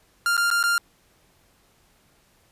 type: tone with dropouts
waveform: 45% pulse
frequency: 1397 Hz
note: F6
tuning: in tune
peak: -19 dBFS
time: 0.26-0.78 s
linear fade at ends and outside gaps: 1 ms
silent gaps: 0.368-0.377 / 0.503-0.512 / 0.629-0.638 s
effects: pink hiss -61 dBFS RMS until 2.51 s + resampled to 32000 Hz